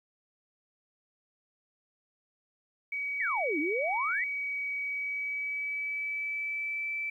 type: tone with pitch glide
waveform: sine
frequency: 2267 to 2320 Hz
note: C#7 to D7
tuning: +38 to -22 cents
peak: -31 dBFS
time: 2.92-7.1 s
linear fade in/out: 5 ms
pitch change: +40 cents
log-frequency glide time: 4.8-6.89 s
type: exponential two-way sweep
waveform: sine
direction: down then up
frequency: 2093 to 283.2 to 2093 Hz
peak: -29 dBFS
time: 3.2-4.24 s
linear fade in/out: 2 ms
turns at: 3.59 s
effects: 11-bit